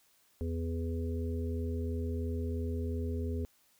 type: harmonic tone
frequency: 82.9 Hz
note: E2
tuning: 10 cents sharp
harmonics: 1 / 3 / 5 / 6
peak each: -33 / -39 / -41 / -47 dBFS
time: 0.41-3.45 s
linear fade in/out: 0 ms
effects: white hiss -68 dBFS RMS until 3.79 s

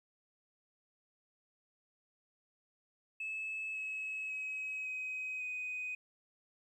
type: tone with pitch steps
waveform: sine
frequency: 2600 / 2575 / 2549 / 2525 / 2500 Hz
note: E7 / E7 / D#7 / D#7 / D#7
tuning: -24 / -41 / +41 / +25 / +8 cents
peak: -36 dBFS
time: 3.2-5.95 s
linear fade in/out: 5 ms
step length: 550 ms
effects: tanh soft clip ceiling -34 dBFS + 12-bit

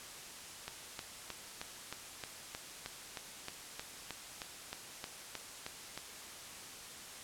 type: click train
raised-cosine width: 0.2 ms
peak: -23 dBFS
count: 18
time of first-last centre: 0.68-5.976 s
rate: 3.21 Hz
effects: white hiss -49 dBFS RMS until 7.23 s + low-pass 10000 Hz 12 dB/octave

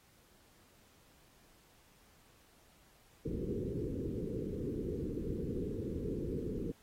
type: low-pass noise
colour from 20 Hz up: white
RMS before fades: -38 dBFS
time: 3.25-6.72 s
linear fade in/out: 10 ms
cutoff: 480 Hz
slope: 96 dB/octave
effects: pink hiss -66 dBFS RMS until 6.82 s + AAC 48 kbps

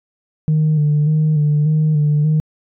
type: tone with vibrato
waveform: sine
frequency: 151.8 Hz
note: D#3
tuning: 42 cents flat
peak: -10 dBFS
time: 0.48-2.4 s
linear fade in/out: 0 ms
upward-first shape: square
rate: 1.7 Hz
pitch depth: 34 cents each way
effects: tanh soft clip ceiling -9 dBFS

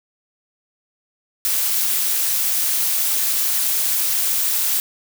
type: noise with amplitude modulation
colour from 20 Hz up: blue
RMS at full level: -17 dBFS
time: 1.45-4.8 s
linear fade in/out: 0 ms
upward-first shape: sine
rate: 289 Hz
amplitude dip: 55%
effects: none

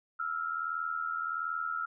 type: tone pair together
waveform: sine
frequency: 1318.6 / 1400 Hz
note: E6 / F6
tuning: 0 / +4 cents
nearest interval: minor second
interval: 104 cents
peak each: -34 / -35 dBFS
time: 0.19-1.86 s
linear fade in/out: 10 ms
effects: none

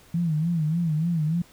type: tone with vibrato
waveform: sine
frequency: 162.2 Hz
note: E3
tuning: 28 cents flat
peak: -21 dBFS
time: 0.14-1.42 s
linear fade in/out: 5 ms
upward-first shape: sine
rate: 3.4 Hz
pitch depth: 120 cents each way
effects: pink hiss -54 dBFS RMS until 1.52 s

